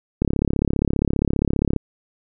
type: click train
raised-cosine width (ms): 3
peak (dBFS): -6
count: 55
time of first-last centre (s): 0.22-1.763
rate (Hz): 35
effects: none